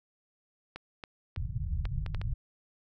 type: clicks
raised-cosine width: 0.3 ms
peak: -24 dBFS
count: 7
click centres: 0.76 / 1.038 / 1.362 / 1.854 / 2.063 / 2.147 / 2.215 s
type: low-pass noise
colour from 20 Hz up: pink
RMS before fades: -33 dBFS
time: 1.37-2.34 s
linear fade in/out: 5 ms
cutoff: 150 Hz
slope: 48 dB/octave
effects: none